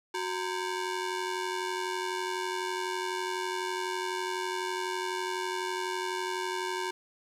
sawtooth ring-modulated tone, 646 Hz, E5, 35 cents flat, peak -24 dBFS, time 0.14-6.91 s, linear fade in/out 5 ms, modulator 277 Hz, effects low-pass 9000 Hz 12 dB/octave + 11-bit

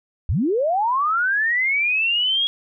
sine linear sweep, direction up, 55 to 3322 Hz, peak -17 dBFS, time 0.29-2.47 s, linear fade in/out 0 ms, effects none

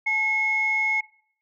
sine tone pair together, 862.4 / 2173 Hz, A5 / C#7, -35 / -35 cents, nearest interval octave + major third, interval 1600 cents, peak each -31 / -20 dBFS, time 0.06-1.01 s, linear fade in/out 10 ms, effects noise-tail reverb RT60 0.6 s tail -21 dB re dry + tanh soft clip ceiling -14 dBFS

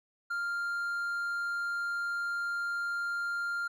triangle tone, 1396.9 Hz, F6, in tune, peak -29 dBFS, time 0.3-3.68 s, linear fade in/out 10 ms, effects none

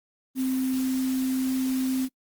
sine tone in noise, 260.4 Hz, C4, 8 cents flat, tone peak -23 dBFS, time 0.35-2.09 s, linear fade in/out 50 ms, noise white, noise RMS -39 dBFS, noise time 0.35-2.09 s, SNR +13 dB, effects noise-tail reverb RT60 0.1 s tail -24 dB re dry + Opus 32 kbps

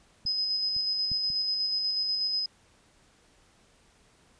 clicks, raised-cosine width 5 ms, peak -33 / -36 / -27 / -35 dBFS, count 4, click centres 0.253 / 0.765 / 1.117 / 1.302 s
sine tone with tremolo, 5050 Hz, D#8, 25 cents sharp, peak -25 dBFS, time 0.26-2.46 s, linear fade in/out 5 ms, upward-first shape square, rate 8.2 Hz, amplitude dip 25%
effects pink hiss -62 dBFS RMS until 4.39 s + resampled to 22050 Hz

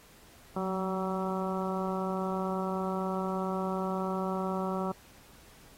harmonic tone with a mistuned harmonic, 189.3 Hz, F#3, 40 cents sharp, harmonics 1 / 2 / 3 / 4 / 5 / 6 / 7, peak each -33 / -36 / -38 / -39 / -40 / -41 / -41 dBFS, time 0.56-4.92 s, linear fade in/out 5 ms, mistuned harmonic 1, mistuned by -35 cents, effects pink hiss -57 dBFS RMS until 5.77 s + AAC 48 kbps

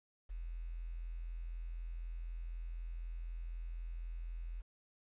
sine tone with quantisation, 42 Hz, E1, 33 cents sharp, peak -40 dBFS, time 0.29-4.62 s, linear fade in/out 20 ms, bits 11, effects resampled to 8000 Hz

